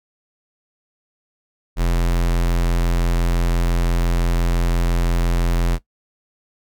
square tone, 42.92 Hz, F1, 29 cents flat, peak -16 dBFS, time 1.76-5.79 s, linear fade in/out 50 ms, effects noise-tail reverb RT60 0.1 s tail -17 dB re dry

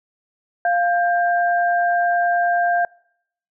sine tone pair together, 698.5 / 1589.1 Hz, F5 / G6, 0 / +23 cents, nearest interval octave + major second, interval 1423 cents, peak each -16 / -22 dBFS, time 0.65-2.85 s, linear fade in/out 2 ms, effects noise-tail reverb RT60 0.7 s tail -26 dB re dry

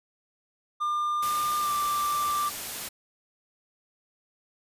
triangle tone with pitch glide, 1200 to 1178 Hz, D6 to D6, +37 to +5 cents, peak -23 dBFS, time 0.8-2.5 s, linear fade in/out 20 ms, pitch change -32 cents, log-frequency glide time 1.6-1.7 s
white noise, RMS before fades -35 dBFS, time 1.22-2.89 s, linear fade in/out 10 ms
effects resampled to 32000 Hz

